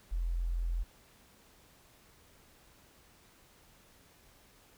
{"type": "tone", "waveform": "sine", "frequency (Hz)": 42.75, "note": "F1", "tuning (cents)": -36, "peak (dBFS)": -30, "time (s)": [0.11, 0.84], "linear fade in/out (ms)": 20, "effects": ["pink hiss -62 dBFS RMS until 4.77 s"]}